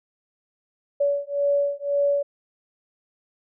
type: beating tone pair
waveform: sine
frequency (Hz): 568 / 569.9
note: C#5 / C#5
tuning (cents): +42 / +48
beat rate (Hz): 1.9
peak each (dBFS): -23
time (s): 1-2.23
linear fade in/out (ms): 10
effects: none